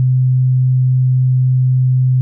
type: tone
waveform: sine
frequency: 128.3 Hz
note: C3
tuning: 34 cents flat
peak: -9 dBFS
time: 0-2.21 s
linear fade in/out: 0 ms
effects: none